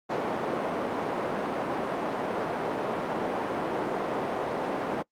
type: band-pass noise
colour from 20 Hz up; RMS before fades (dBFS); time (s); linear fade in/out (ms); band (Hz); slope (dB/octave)
white; -30; 0.09-5.03; 20; 230 to 750; 12
effects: noise-tail reverb RT60 0.1 s tail -23 dB re dry + Opus 48 kbps